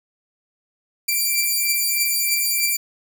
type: beating tone pair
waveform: 5% pulse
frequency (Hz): 2349 / 2352.2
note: D7 / D7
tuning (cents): 0 / +2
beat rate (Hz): 3.2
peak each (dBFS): -10 / -14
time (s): 1.08-2.77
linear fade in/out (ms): 10
effects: none